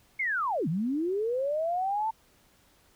sine linear two-way sweep, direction down then up, 2217 to 146.83 to 901 Hz, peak -26 dBFS, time 0.19-2.11 s, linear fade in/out 10 ms, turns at 0.68 s, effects pink hiss -63 dBFS RMS until 2.95 s

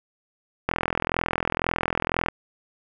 click train, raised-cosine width 0.5 ms, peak -7 dBFS, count 68, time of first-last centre 0.69-2.285 s, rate 42 Hz, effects none

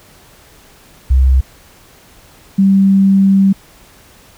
sine tone pair in turn, 65.41 / 194.6 Hz, C2 / G3, 0 / -12 cents, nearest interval octave + perfect fifth, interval 1888 cents, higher second, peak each -6 dBFS, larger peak neither, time 1.1-1.41 / 2.58-3.53 s, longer second, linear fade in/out 10 ms, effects pink hiss -44 dBFS RMS until 4.37 s

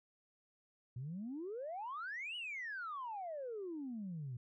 sine exponential two-way sweep, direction up then down, 116.7 to 2986 to 116.7 Hz, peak -40 dBFS, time 0.96-4.37 s, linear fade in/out 5 ms, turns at 2.36 s, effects tanh soft clip ceiling -37 dBFS

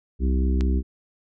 harmonic tone, 65 Hz, C2, 11 cents flat, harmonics 1 / 3 / 4 / 5 / 6, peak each -19 / -29 / -31 / -33 / -35 dBFS, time 0.19-0.83 s, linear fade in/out 50 ms
click, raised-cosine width 0.2 ms, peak -17 dBFS, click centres 0.609 s
effects none

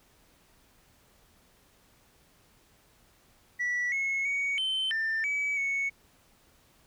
sine tone with pitch steps, 1950 / 2181 / 2239 / 3080 / 1789 / 2284 / 2214 Hz, B6 / C#7 / C#7 / G7 / A6 / D7 / C#7, -23 / -29 / +17 / -31 / +28 / -49 / -3 cents, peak -25 dBFS, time 3.59-5.9 s, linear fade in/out 20 ms, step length 330 ms, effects tanh soft clip ceiling -25 dBFS + pink hiss -63 dBFS RMS until 6.86 s

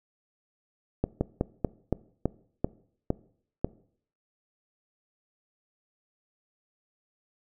slowing click train, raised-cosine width 2 ms, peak -11 dBFS, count 9, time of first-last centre 1.04-3.646 s, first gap 170 ms, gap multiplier 1.18, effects noise-tail reverb RT60 0.6 s tail -21 dB re dry

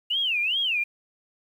sine tone with vibrato, 2800 Hz, F7, 4 cents sharp, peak -22 dBFS, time 0.1-0.84 s, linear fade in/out 10 ms, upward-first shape sine, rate 2.5 Hz, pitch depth 280 cents each way, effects 9-bit

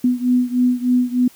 sine beating tone pair, 247.4 / 250.7 Hz, B3 / B3, +3 / +26 cents, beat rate 3.3 Hz, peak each -16 / -18 dBFS, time 0.04-1.28 s, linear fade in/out 5 ms, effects white hiss -48 dBFS RMS until 1.35 s

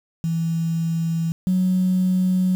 sine tone pair in turn, 164.81 / 184.42 Hz, E3 / F#3, 0 / -5 cents, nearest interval major second, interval 195 cents, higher second, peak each -19 / -15 dBFS, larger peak second, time 0.24-1.32 / 1.47-2.55 s, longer neither, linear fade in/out 0 ms, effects tanh soft clip ceiling -12 dBFS + 7-bit

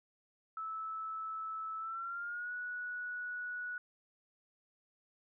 sine tone with pitch glide, 1308 to 1468.2 Hz, E6 to F#6, -14 to -14 cents, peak -38 dBFS, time 0.57-3.78 s, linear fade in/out 2 ms, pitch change +200 cents, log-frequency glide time 1.78-2.52 s, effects none

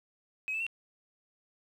sine tone with pitch steps, 2544 / 2631 / 2720 Hz, D#7 / E7 / F7, +38 / -4 / -46 cents, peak -30 dBFS, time 0.48-0.666 s, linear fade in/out 0 ms, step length 62 ms, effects tanh soft clip ceiling -27 dBFS + 10-bit

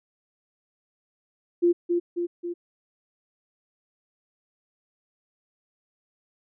sine tone with echo, 347.1 Hz, F4, 11 cents flat, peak -16 dBFS, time 1.62-1.73 s, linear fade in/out 20 ms, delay 270 ms, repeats 3, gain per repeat -4 dB, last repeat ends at 2.54 s, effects none

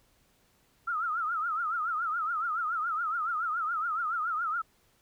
sine tone with vibrato, 1318.5 Hz, E6, in tune, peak -28 dBFS, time 0.87-4.62 s, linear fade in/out 10 ms, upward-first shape triangle, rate 7.1 Hz, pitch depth 160 cents each way, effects pink hiss -67 dBFS RMS until 5.01 s

